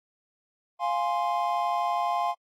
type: chord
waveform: triangle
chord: F minor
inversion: none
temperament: equal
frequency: 698.5 / 830.6 / 1046.5 Hz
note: F5 / Ab5 / C6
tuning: 0 / 0 / 0 cents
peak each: -26 / -28 / -27 dBFS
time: 0.79-2.35 s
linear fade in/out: 50 ms
effects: AAC 48 kbps